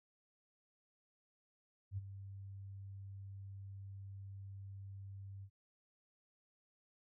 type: tone with ADSR envelope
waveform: sine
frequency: 98 Hz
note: G2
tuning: in tune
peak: -36 dBFS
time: 1.91-5.5 s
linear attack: 66 ms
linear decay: 24 ms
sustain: -11 dB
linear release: 67 ms
effects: none